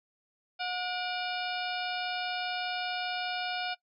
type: harmonic tone with a mistuned harmonic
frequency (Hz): 725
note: F#5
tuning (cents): -35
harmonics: 1 / 2 / 3 / 4 / 5 / 6 / 7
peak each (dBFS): -35 / -38 / -40 / -41 / -42 / -43 / -43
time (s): 0.59-3.75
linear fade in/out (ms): 20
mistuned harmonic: 3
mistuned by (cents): +140
effects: noise-tail reverb RT60 0.1 s tail -20 dB re dry